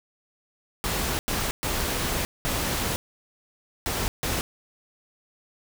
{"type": "noise bursts at uneven times", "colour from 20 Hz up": "pink", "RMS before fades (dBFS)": -27, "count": 6, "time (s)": [[0.84, 1.19], [1.28, 1.51], [1.63, 2.25], [2.45, 2.96], [3.86, 4.08], [4.23, 4.41]], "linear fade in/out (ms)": 0, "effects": []}